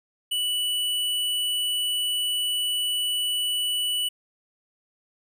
square tone, 2960 Hz, F#7, in tune, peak -24 dBFS, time 0.31-4.09 s, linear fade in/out 10 ms, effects none

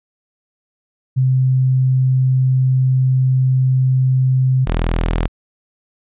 sine / sawtooth tone pair in turn, 130 / 41.15 Hz, C3 / E1, -11 / -2 cents, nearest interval octave + minor sixth, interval 1991 cents, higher first, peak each -11 dBFS, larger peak neither, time 1.16-4.66 / 4.66-5.28 s, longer first, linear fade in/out 20 ms, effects resampled to 8000 Hz

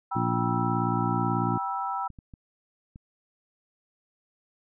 sine chord, E minor, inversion first, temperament equal with one note detuned, 784 / 968.6 / 1318.5 Hz, G5 / B5 / E6, 0 / -34 / 0 cents, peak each -32 dBFS, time 0.11-2.08 s, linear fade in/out 10 ms
harmonic tone, 58.27 Hz, A#1, in tune, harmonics 2 / 3 / 4 / 5 / 6, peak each -29 / -31 / -32 / -33 / -34 dBFS, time 0.15-1.58 s, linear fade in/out 10 ms
clicks, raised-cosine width 5 ms, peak -32 dBFS, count 4, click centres 2.103 / 2.188 / 2.338 / 2.959 s
effects none

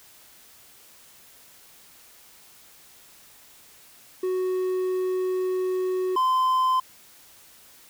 triangle tone pair in turn, 370 / 1030.9 Hz, F#4 / C6, 0 / -26 cents, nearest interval octave + tritone, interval 1774 cents, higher second, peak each -21 / -17 dBFS, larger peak second, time 4.23-6.16 / 6.16-6.8 s, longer first, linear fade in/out 5 ms, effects white hiss -52 dBFS RMS until 7.89 s

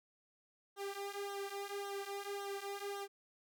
sawtooth tone with flanger, 400 Hz, G4, 35 cents sharp, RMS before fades -43 dBFS, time 0.76-3.08 s, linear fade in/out 50 ms, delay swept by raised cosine 0.41 to 3.21 ms, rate 1.8 Hz, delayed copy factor -0.85, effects none

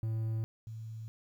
triangle / sine tone pair in turn, 111.4 / 111.4 Hz, A2 / A2, +22 / +22 cents, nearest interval unison, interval 0 cents, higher neither, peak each -29 / -40 dBFS, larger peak first, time 0.03-0.44 / 0.67-1.08 s, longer neither, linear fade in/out 0 ms, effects 11-bit

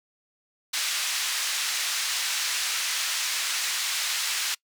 white band-pass noise, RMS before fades -28 dBFS, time 0.73-4.55 s, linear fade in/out 10 ms, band 1500 to 6400 Hz, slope 12 dB/octave, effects noise-tail reverb RT60 0.1 s tail -25 dB re dry

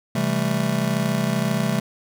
square chord, A minor seventh, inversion first, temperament just, 132 / 165 / 198 / 220 Hz, C3 / E3 / G3 / A3, +16 / +2 / +18 / 0 cents, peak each -27 / -27 / -26 / -26 dBFS, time 0.15-1.8 s, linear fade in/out 5 ms, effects none

